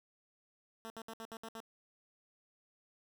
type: tone bursts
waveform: 10% pulse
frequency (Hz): 225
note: A3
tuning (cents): +39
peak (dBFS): -36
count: 7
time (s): 0.85-1.603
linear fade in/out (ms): 0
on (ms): 51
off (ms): 66
effects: none